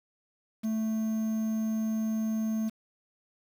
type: tone with quantisation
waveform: triangle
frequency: 220 Hz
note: A3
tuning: in tune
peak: -25 dBFS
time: 0.63-2.7 s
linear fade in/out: 20 ms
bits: 8
effects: none